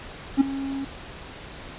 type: tone with ADSR envelope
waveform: triangle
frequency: 272.9 Hz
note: C#4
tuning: 27 cents flat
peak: -9 dBFS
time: 0.37-0.85 s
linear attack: 38 ms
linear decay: 10 ms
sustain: -16 dB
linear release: 8 ms
effects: pink hiss -40 dBFS RMS until 1.78 s + resampled to 8000 Hz